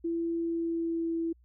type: tone with pitch glide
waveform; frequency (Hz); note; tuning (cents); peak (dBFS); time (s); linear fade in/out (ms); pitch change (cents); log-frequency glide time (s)
sine; 335 to 331; E4 to E4; +28 to +7; -28; 0.04-1.33; 10; -21; 0.36-1.14
effects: added 60 Hz sine -58 dBFS peak until 1.44 s